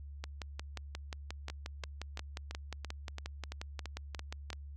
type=two click trains; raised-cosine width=0.2 ms; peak=-24 / -23 dBFS; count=10 / 25; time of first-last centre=1.5-4.53 / 0.24-4.503 s; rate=2.97 / 5.63 Hz; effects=added 71 Hz sine -44 dBFS peak until 4.76 s